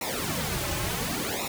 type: noise with flanger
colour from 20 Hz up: pink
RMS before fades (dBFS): -30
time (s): 0.01-1.48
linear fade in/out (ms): 5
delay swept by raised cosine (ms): 0.63 to 4.33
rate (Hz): 0.7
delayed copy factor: -1
effects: none